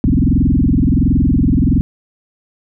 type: tone with frequency modulation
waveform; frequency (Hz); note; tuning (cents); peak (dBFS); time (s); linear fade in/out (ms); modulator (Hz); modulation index
sine; 162.2; E3; -28; -9; 0.04-1.81; 0; 21.4; 5.7
effects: none